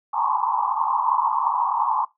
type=band-pass noise; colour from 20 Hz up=white; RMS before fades=-22 dBFS; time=0.13-2.05 s; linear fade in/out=5 ms; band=840 to 1100 Hz; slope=96 dB/octave; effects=noise-tail reverb RT60 0.2 s tail -20 dB re dry